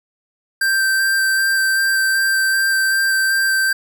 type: tone with vibrato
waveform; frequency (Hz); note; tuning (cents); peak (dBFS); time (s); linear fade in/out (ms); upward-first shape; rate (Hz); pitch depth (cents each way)
square; 1568; G6; 0; -15; 0.61-3.73; 5; square; 2.6; 9
effects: none